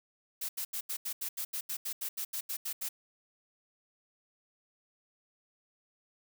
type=noise bursts; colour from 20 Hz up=blue; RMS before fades=-36 dBFS; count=16; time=0.41-2.89 s; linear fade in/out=10 ms; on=80 ms; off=80 ms; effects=none